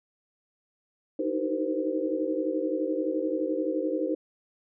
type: tone cluster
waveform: sine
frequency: 307.1 / 318.7 / 382.1 / 468.5 / 517 Hz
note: D#4 / D#4 / G4 / A#4 / C5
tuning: -23 / +42 / -44 / +9 / -21 cents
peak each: -31 / -32 / -34 / -34 / -31 dBFS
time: 1.19-4.15 s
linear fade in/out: 5 ms
effects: none